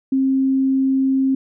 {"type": "tone", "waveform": "sine", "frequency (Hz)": 266.7, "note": "C4", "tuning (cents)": 33, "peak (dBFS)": -14, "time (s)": [0.12, 1.35], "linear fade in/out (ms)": 5, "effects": []}